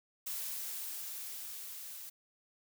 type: noise with level ramp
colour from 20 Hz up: blue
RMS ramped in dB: -39 to -47 dBFS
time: 0.26-2.1 s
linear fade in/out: 10 ms
effects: none